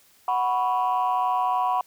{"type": "chord", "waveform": "sine", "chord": "F# suspended fourth", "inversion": "none", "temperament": "just", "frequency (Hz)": [740, 986.7, 1110], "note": ["F#5", "B5", "C#6"], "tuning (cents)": [0, -2, 2], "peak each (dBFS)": [-23, -23, -27], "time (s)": [0.28, 1.81], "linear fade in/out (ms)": 2, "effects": ["tanh soft clip ceiling -15 dBFS", "white hiss -58 dBFS RMS until 1.86 s"]}